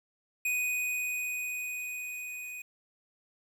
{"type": "tone with level ramp", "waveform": "square", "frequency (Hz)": 2489, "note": "D#7", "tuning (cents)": 0, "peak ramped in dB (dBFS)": [-28, -40], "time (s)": [0.45, 2.62], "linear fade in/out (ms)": 5, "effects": ["10-bit"]}